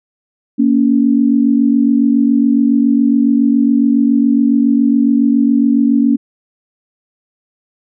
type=tone pair together; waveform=sine; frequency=233.9 / 281.1 Hz; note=A#3 / C#4; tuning=+6 / +24 cents; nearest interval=minor third; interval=318 cents; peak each=-11 dBFS; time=0.58-6.17 s; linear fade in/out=20 ms; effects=none